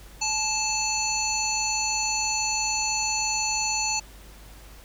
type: harmonic tone with a mistuned harmonic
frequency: 877 Hz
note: A5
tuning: 6 cents flat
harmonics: 1 / 3 / 5 / 7 / 8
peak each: -30 / -30 / -30 / -30 / -30 dBFS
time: 0.21-4 s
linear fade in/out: 10 ms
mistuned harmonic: 1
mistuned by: -26 cents
effects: added 50 Hz sine -45 dBFS peak until 4.84 s + pink hiss -50 dBFS RMS until 4.84 s